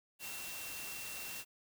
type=tone in noise; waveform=sine; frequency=2720 Hz; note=F7; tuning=46 cents flat; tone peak=-48 dBFS; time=0.19-1.45 s; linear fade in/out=50 ms; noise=white; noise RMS=-45 dBFS; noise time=0.19-1.45 s; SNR=-6 dB; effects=none